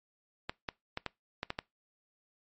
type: clicks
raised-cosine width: 0.3 ms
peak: -18 dBFS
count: 7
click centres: 0.495 / 0.688 / 0.974 / 1.063 / 1.431 / 1.504 / 1.589 s
effects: noise-tail reverb RT60 0.2 s tail -23 dB re dry + MP3 32 kbps